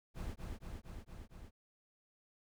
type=noise with echo; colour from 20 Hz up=brown; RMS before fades=-42 dBFS; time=0.14-0.36 s; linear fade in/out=50 ms; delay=230 ms; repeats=5; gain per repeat=-2 dB; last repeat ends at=1.51 s; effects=none